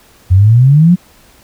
sine exponential sweep, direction up, 88.7 to 185 Hz, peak -3 dBFS, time 0.3-0.96 s, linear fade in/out 20 ms, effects pink hiss -45 dBFS RMS until 1.43 s

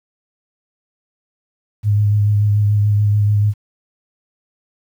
sine tone with vibrato, 103.83 Hz, G#2, in tune, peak -11 dBFS, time 1.83-3.54 s, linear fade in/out 50 ms, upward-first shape sine, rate 6.9 Hz, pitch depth 21 cents each way, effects 8-bit

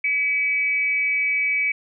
sine tone with amplitude modulation, 2280 Hz, C#7, 48 cents sharp, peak -16 dBFS, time 0.04-1.72 s, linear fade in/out 5 ms, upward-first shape sine, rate 287 Hz, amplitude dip 55%, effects none

